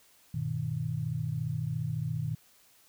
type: chord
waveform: sine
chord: G augmented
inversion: none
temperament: equal with one note detuned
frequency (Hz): 98 / 121.14 / 155.56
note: G2 / B2 / D#3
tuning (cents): 0 / -33 / 0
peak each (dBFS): -39 / -33 / -33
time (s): 0.34-2.35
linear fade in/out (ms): 5
effects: white hiss -62 dBFS RMS until 2.88 s